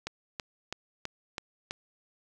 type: click train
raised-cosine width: 0.2 ms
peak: -17 dBFS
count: 6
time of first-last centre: 0.07-1.709 s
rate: 3.05 Hz
effects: none